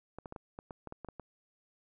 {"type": "clicks", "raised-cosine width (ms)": 1, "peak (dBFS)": -29, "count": 11, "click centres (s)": [0.186, 0.258, 0.324, 0.362, 0.589, 0.708, 0.873, 0.924, 1.047, 1.087, 1.197], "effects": []}